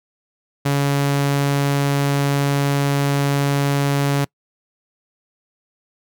sawtooth tone, 141 Hz, C#3, 30 cents sharp, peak -12 dBFS, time 0.65-4.25 s, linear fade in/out 10 ms, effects noise-tail reverb RT60 0.1 s tail -25 dB re dry

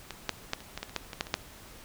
clicks, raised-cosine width 0.2 ms, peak -20 / -10 / -11 / -29 / -18 / -17 / -28 / -12 / -21 / -11 / -25 / -8 dBFS, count 12, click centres 0.107 / 0.293 / 0.534 / 0.605 / 0.776 / 0.83 / 0.895 / 0.963 / 1.132 / 1.209 / 1.269 / 1.341 s, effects pink hiss -50 dBFS RMS until 1.84 s

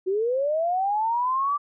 sine linear sweep, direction up, 362.2 to 1174.7 Hz, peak -21 dBFS, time 0.06-1.58 s, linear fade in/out 20 ms, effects none

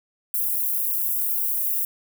white high-pass noise, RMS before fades -24 dBFS, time 0.34-1.85 s, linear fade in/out 2 ms, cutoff 12000 Hz, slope 24 dB/octave, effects none

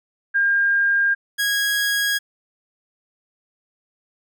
sine / sawtooth tone pair in turn, 1608 / 1650.3 Hz, G6 / G#6, +44 / -11 cents, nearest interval unison, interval 45 cents, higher second, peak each -15 dBFS, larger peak neither, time 0.34-1.15 / 1.38-2.19 s, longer neither, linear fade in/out 20 ms, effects none

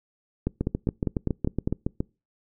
two click trains, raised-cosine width 3 ms, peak -11 / -12 dBFS, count 7 / 11, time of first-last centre 0.47-1.675 / 0.61-2.005 s, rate 4.98 / 7.17 Hz, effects noise-tail reverb RT60 0.3 s tail -26 dB re dry

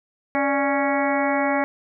harmonic tone with a mistuned harmonic, 277.2 Hz, C#4, in tune, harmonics 1 / 2 / 3 / 4 / 5 / 6 / 7 / 8, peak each -24 / -24 / -25 / -30 / -32 / -32 / -30 / -30 dBFS, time 0.35-1.64 s, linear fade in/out 0 ms, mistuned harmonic 2, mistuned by +87 cents, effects none

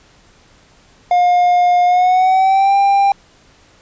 triangle tone with pitch glide, 712 to 794.6 Hz, F5 to G5, +33 to +23 cents, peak -7 dBFS, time 1.11-3.12 s, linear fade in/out 2 ms, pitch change +190 cents, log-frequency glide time 1.85-2.76 s, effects pink hiss -49 dBFS RMS until 3.81 s + resampled to 16000 Hz

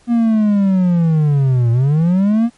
triangle linear two-way sweep, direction down then up, 240 to 114.8 to 240 Hz, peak -8 dBFS, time 0.07-2.5 s, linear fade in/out 50 ms, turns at 1.71 s, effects pink hiss -52 dBFS RMS until 2.57 s + MP3 48 kbps

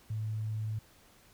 sine tone, 108.7 Hz, A2, 21 cents flat, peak -32 dBFS, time 0.1-0.79 s, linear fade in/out 5 ms, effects pink hiss -61 dBFS RMS until 1.33 s

